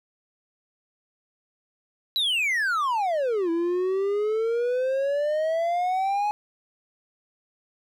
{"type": "exponential two-way sweep", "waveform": "triangle", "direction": "down then up", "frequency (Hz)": [4019, 329.6, 844], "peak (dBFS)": -20, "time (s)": [2.16, 6.31], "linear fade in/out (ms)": 0, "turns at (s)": 3.5, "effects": []}